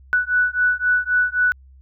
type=beating tone pair; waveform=sine; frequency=1480 / 1483.8 Hz; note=F#6 / F#6; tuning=0 / +4 cents; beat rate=3.8 Hz; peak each=-19 dBFS; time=0.13-1.52 s; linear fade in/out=0 ms; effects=added 66 Hz sine -44 dBFS peak until 1.81 s